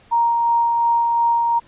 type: tone with tremolo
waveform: sine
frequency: 935 Hz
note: A#5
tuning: 5 cents sharp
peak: -13 dBFS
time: 0.11-1.6 s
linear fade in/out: 20 ms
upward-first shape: sine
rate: 2.8 Hz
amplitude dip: 25%
effects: pink hiss -51 dBFS RMS until 1.67 s + resampled to 8000 Hz